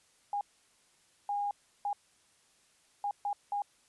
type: tone bursts at uneven times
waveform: sine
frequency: 815 Hz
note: G#5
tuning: 33 cents flat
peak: -30 dBFS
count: 6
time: 0.33-0.41 / 1.29-1.51 / 1.85-1.93 / 3.04-3.11 / 3.25-3.33 / 3.52-3.62 s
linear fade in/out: 2 ms
effects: white hiss -67 dBFS RMS until 3.88 s + resampled to 24000 Hz